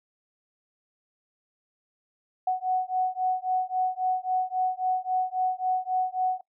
sine beating tone pair, 740 / 743.7 Hz, F#5 / F#5, 0 / +9 cents, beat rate 3.7 Hz, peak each -27 dBFS, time 2.47-6.41 s, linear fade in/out 5 ms, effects noise-tail reverb RT60 0.1 s tail -22 dB re dry

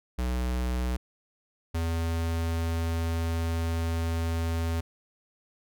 square tone pair in turn, 62 / 82.76 Hz, B1 / E2, +7 / +7 cents, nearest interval perfect fourth, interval 500 cents, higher second, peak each -27 dBFS, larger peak neither, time 0.18-0.97 / 1.74-4.81 s, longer second, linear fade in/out 10 ms, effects none

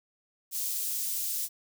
white high-pass noise, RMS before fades -32 dBFS, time 0.51-1.49 s, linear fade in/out 50 ms, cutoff 5900 Hz, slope 12 dB/octave, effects none

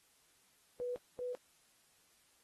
sine tone pair in turn, 491.4 / 495.4 Hz, B4 / B4, -9 / +5 cents, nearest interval unison, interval 14 cents, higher second, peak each -36 / -37 dBFS, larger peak first, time 0.8-0.96 / 1.19-1.35 s, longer neither, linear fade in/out 0 ms, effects white hiss -70 dBFS RMS until 2.43 s + AAC 32 kbps

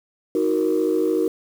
sine chord, D# minor, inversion none, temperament equal with one note detuned, 316.4 / 370 / 466.2 Hz, D#4 / F#4 / A#4, +29 / 0 / 0 cents, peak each -21 dBFS, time 0.35-1.28 s, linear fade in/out 2 ms, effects tanh soft clip ceiling -11 dBFS + 7-bit

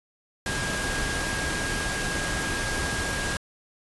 sine tone in noise, 1628 Hz, G#6, 35 cents flat, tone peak -31 dBFS, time 0.46-3.37 s, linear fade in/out 2 ms, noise pink, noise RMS -29 dBFS, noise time 0.46-3.37 s, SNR -5 dB, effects resampled to 24000 Hz

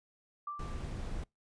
sine tone with exponential decay, 1174.7 Hz, D6, in tune, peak -35 dBFS, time 0.47-1.03 s, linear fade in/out 5 ms, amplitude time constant 120 ms
brown noise, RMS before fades -39 dBFS, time 0.59-1.24 s, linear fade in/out 5 ms
effects noise-tail reverb RT60 0.2 s tail -26 dB re dry + resampled to 22050 Hz

